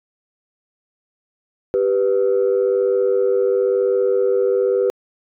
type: tone pair together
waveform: sine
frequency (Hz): 392 / 493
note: G4 / B4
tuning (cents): 0 / -3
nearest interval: major third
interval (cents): 397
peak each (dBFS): -16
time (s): 1.74-4.9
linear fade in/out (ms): 0
effects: tanh soft clip ceiling -9 dBFS